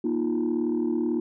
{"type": "chord", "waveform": "sine", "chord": "Bb suspended fourth", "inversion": "none", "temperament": "equal with one note detuned", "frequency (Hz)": [237.8, 311.1, 349.2], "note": ["Bb3", "Eb4", "F4"], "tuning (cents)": [35, 0, 0], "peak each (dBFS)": -26, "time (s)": [0.04, 1.2], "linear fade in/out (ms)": 5, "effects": ["tanh soft clip ceiling -18 dBFS"]}